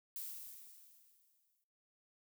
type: noise with exponential decay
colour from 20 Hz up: violet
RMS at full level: -43 dBFS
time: 0.16-1.64 s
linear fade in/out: 1 ms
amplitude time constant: 320 ms
effects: noise-tail reverb RT60 1.0 s tail -22 dB re dry